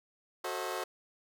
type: chord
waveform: 20% pulse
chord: F# diminished seventh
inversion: none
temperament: just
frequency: 370 / 444 / 532.8 / 639.4 Hz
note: F#4 / A4 / C5 / Eb5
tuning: 0 / +16 / +31 / +47 cents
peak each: -34 / -36 / -35 / -37 dBFS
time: 0.44-0.84 s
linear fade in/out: 5 ms
effects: none